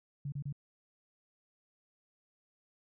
sine tone bursts, 142.1 Hz, C#3, 43 cents sharp, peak -35 dBFS, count 3, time 0.25-0.526 s, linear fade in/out 5 ms, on 72 ms, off 30 ms, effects none

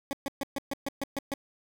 20% pulse tone bursts, 277.5 Hz, C#4, 2 cents sharp, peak -25 dBFS, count 9, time 0.11-1.339 s, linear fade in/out 0 ms, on 21 ms, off 130 ms, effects none

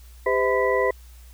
sine tone cluster, 399.5 / 510 / 645 / 1007 / 1965 Hz, G4 / C5 / E5 / B5 / B6, +33 / -44 / -38 / +33 / -9 cents, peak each -24 / -22 / -28 / -26 / -27 dBFS, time 0.26-0.91 s, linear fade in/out 5 ms, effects added 60 Hz sine -43 dBFS peak until 1.33 s + white hiss -55 dBFS RMS until 1.33 s

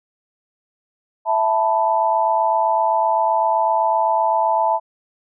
sine chord, E suspended fourth, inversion none, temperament equal, 659.3 / 880 / 987.8 Hz, E5 / A5 / B5, 0 / 0 / 0 cents, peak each -20 / -17 / -22 dBFS, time 1.25-4.8 s, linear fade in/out 50 ms, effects none

